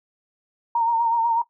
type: tone with vibrato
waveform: sine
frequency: 925 Hz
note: A#5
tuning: 14 cents flat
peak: -17 dBFS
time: 0.75-1.42 s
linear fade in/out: 5 ms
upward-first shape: sine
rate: 8.1 Hz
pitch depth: 42 cents each way
effects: noise-tail reverb RT60 0.1 s tail -17 dB re dry